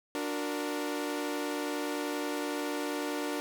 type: chord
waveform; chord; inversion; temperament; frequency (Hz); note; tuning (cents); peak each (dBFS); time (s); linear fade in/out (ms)
sawtooth; D augmented; none; equal with one note detuned; 293.7 / 364.1 / 466.2; D4 / F#4 / A#4; 0 / -28 / 0; -30 / -35 / -34; 0.15-3.4; 0
effects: 11-bit